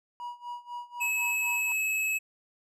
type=tone with tremolo; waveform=triangle; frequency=965 Hz; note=B5; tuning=40 cents flat; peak=-32 dBFS; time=0.2-1.72 s; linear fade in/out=0 ms; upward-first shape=sine; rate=4 Hz; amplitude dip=90%
type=tone with vibrato; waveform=square; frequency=2583 Hz; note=E7; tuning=36 cents flat; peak=-27 dBFS; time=1-2.19 s; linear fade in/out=20 ms; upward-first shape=sine; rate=20 Hz; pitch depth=15 cents each way
effects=none